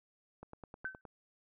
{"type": "click train", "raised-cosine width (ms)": 1, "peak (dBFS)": -34, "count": 7, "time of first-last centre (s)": [0.43, 1.052], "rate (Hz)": 9.64}
{"type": "tone with exponential decay", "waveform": "sine", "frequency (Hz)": 1533, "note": "G6", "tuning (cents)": -39, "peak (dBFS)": -33, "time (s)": [0.85, 1.01], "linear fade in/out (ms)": 1, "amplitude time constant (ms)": 34}
{"effects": []}